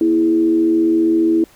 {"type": "tone with frequency modulation", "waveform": "sine", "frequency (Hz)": 328.9, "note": "E4", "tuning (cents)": -4, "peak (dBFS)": -11, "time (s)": [0.01, 1.44], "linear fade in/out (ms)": 2, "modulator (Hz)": 85.3, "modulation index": 0.47, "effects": ["pink hiss -49 dBFS RMS until 1.55 s"]}